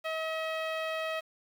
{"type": "tone with low-pass filter", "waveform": "sawtooth", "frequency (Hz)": 639, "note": "D#5", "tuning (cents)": 46, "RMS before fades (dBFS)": -34, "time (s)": [0.04, 1.21], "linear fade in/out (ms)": 20, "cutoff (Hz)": 2900, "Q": 1.8, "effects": ["9-bit"]}